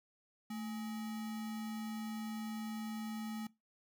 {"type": "tone with sample-and-hold", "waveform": "sine", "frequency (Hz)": 220, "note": "A3", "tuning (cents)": 0, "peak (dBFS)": -39, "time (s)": [0.5, 3.47], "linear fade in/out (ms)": 5, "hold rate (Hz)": 1050, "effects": ["noise-tail reverb RT60 0.2 s tail -20 dB re dry"]}